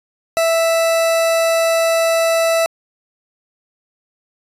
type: tone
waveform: 40% pulse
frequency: 659.3 Hz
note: E5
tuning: in tune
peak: -12 dBFS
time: 0.37-2.66 s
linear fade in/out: 0 ms
effects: resampled to 32000 Hz